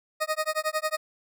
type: tone with tremolo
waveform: 20% pulse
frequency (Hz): 622.3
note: D#5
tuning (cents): 0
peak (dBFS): -18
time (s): 0.2-0.97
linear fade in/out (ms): 20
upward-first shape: sine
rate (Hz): 11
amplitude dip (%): 100
effects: none